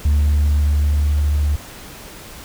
sine tone with level ramp, 73.6 Hz, D2, 4 cents sharp, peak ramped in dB -9 to -13 dBFS, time 0.05-1.56 s, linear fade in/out 5 ms, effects tanh soft clip ceiling -11 dBFS + pink hiss -37 dBFS RMS until 2.44 s

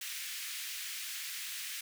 pink high-pass noise, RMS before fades -41 dBFS, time 0.01-1.81 s, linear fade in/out 5 ms, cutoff 1900 Hz, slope 24 dB/octave, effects none

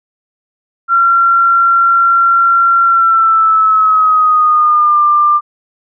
sine tone with pitch glide, 1369 to 1191.8 Hz, F6 to D6, -35 to +25 cents, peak -6 dBFS, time 0.88-5.41 s, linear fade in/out 50 ms, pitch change -240 cents, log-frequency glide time 2.84-5.03 s, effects none

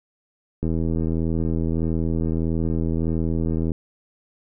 click train, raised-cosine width 3 ms, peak -12 dBFS, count 253, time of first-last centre 0.63-3.718 s, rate 81.6 Hz, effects none

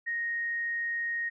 sine tone, 1867 Hz, A#6, 2 cents sharp, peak -29 dBFS, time 0.06-1.3 s, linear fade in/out 20 ms, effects none

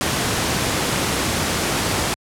pink noise, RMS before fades -20 dBFS, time 0.01-2.14 s, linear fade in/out 0 ms, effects high-pass 80 Hz 12 dB/octave + low-pass 11000 Hz 12 dB/octave

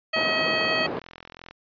harmonic tone, 637 Hz, D#5, 41 cents sharp, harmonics 1 / 2 / 3 / 4 / 5 / 7, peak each -28 / -31 / -27 / -28 / -31 / -30 dBFS, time 0.13-0.87 s, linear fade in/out 10 ms
white band-pass noise, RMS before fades -31 dBFS, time 0.16-0.99 s, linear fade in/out 2 ms, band 180 to 670 Hz, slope 12 dB/octave
click train, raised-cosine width 0.3 ms, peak -25 dBFS, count 24, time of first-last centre 0.97-1.51 s, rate 42.6 Hz
effects resampled to 11025 Hz

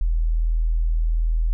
sine tone, 40.67 Hz, E1, 23 cents flat, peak -17 dBFS, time 0.01-1.53 s, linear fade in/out 0 ms, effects none

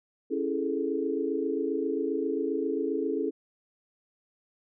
sine chord, A major seventh, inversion first, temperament just, 275 / 330 / 412.5 / 440 Hz, C#4 / E4 / G#4 / A4, -14 / +2 / -12 / 0 cents, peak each -32 dBFS, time 0.3-3.31 s, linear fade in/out 20 ms, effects none

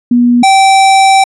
sine / square tone pair in turn, 242 / 775.7 Hz, B3 / G5, -35 / -18 cents, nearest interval octave + minor sixth, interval 2017 cents, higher second, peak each -4 dBFS, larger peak neither, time 0.11-0.43 / 0.43-1.24 s, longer second, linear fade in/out 5 ms, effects resampled to 24000 Hz

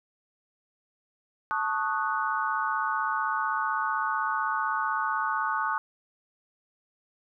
sine chord, D# half-diminished seventh, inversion second, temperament equal, 880 / 1108.7 / 1244.5 / 1480 Hz, A5 / C#6 / D#6 / F#6, 0 / 0 / 0 / 0 cents, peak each -31 dBFS, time 1.51-5.78 s, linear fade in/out 0 ms, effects none

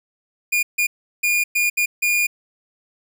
45% pulse tone bursts at uneven times, 2427 Hz, D#7, 44 cents flat, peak -16 dBFS, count 6, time 0.52-0.63 / 0.78-0.87 / 1.23-1.44 / 1.55-1.7 / 1.77-1.86 / 2.02-2.27 s, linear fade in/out 10 ms, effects none

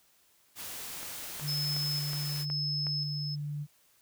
white noise, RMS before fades -41 dBFS, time 0.55-2.46 s, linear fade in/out 50 ms
click train, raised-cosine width 0.5 ms, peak -28 dBFS, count 6, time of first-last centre 1.03-2.868 s, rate 2.72 Hz
sine tone, 146.83 Hz, D3, in tune, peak -33 dBFS, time 1.4-3.67 s, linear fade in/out 50 ms
sine tone with tremolo, 5200 Hz, E8, 24 cents flat, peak -31 dBFS, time 1.47-3.36 s, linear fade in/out 20 ms, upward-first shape square, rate 0.96 Hz, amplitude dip 45%
effects white hiss -66 dBFS RMS until 4.01 s

